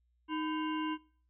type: harmonic tone with a mistuned harmonic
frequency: 311.1 Hz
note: D#4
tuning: in tune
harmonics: 1 / 3 / 5 / 7 / 9 / 10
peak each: -34 / -38 / -46 / -49 / -45 / -55 dBFS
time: 0.28-0.98 s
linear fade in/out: 50 ms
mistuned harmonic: 3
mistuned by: +130 cents
effects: noise-tail reverb RT60 0.5 s tail -24 dB re dry + added 60 Hz sine -70 dBFS peak until 1.29 s